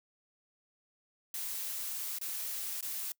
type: noise with dropouts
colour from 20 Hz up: blue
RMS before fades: -38 dBFS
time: 1.34-3.12 s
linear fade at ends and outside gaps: 2 ms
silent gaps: 2.186-2.213 / 2.809-2.826 s
effects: noise-tail reverb RT60 0.1 s tail -25 dB re dry